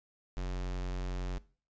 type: tone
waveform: square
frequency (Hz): 45.45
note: F#1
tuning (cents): -30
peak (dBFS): -34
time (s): 0.37-1.38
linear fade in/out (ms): 0
effects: noise-tail reverb RT60 0.4 s tail -20 dB re dry + resampled to 16000 Hz